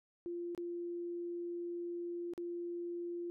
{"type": "tone with dropouts", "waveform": "sine", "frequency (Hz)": 346.4, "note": "F4", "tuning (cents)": -14, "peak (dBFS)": -38, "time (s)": [0.26, 3.3], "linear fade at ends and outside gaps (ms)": 0, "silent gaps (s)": [[0.549, 0.577], [2.336, 2.378]], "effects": []}